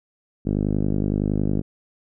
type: tone with low-pass filter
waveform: 5% pulse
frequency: 50.8 Hz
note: G#1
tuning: 38 cents flat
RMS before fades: -22 dBFS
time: 0.45-1.62 s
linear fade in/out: 20 ms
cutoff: 250 Hz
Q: 1.1
effects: none